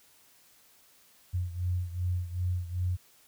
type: beating tone pair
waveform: sine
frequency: 89 / 91.6 Hz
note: F2 / F#2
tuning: +33 / -17 cents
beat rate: 2.6 Hz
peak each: -30 / -34 dBFS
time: 1.33-2.97 s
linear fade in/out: 20 ms
effects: white hiss -61 dBFS RMS until 3.27 s